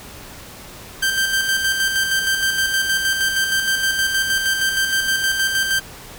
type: tone with tremolo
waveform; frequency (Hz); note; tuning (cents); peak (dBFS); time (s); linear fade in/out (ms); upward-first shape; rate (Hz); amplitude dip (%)
sawtooth; 1568; G6; 0; -12; 1.02-5.8; 10; square; 6.4; 40
effects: pink hiss -38 dBFS RMS until 6.18 s